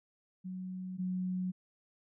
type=tone pair in turn; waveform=sine; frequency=185 / 183.72 Hz; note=F#3 / F#3; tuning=0 / -12 cents; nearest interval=unison; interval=12 cents; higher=first; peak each=-38 / -32 dBFS; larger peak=second; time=0.44-0.98 / 0.98-1.52 s; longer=neither; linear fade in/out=20 ms; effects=none